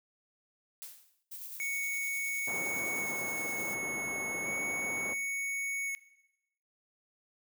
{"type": "noise with exponential decay", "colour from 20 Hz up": "blue", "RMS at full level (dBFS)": -42, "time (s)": [0.82, 1.23], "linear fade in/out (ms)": 0, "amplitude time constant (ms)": 89}
{"type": "noise with tremolo", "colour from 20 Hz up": "violet", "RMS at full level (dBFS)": -43, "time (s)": [1.31, 3.75], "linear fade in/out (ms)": 10, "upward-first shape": "square", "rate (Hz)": 9.7, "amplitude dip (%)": 25}
{"type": "tone with vibrato", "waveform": "square", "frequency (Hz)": 2212, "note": "C#7", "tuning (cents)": -4, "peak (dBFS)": -34, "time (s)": [1.6, 5.95], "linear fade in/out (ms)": 0, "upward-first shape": "square", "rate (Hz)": 0.35, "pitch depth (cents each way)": 8}
{"type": "band-pass noise", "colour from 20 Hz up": "pink", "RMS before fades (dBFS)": -43, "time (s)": [2.47, 5.14], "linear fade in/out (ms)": 10, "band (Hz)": [240, 1100], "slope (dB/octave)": 12}
{"effects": ["noise-tail reverb RT60 0.9 s tail -19 dB re dry"]}